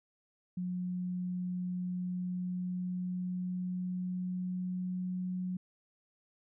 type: tone with pitch glide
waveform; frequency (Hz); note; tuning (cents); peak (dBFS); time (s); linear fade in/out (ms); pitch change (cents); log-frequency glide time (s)
sine; 180.5 to 182.81; F#3 to F#3; -43 to -21; -33; 0.57-5.57; 5; +22; 1.94-5.44
effects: none